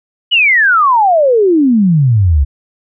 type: exponential sweep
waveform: sine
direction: down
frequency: 3012 to 65.41 Hz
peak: -6 dBFS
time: 0.31-2.45 s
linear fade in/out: 20 ms
effects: none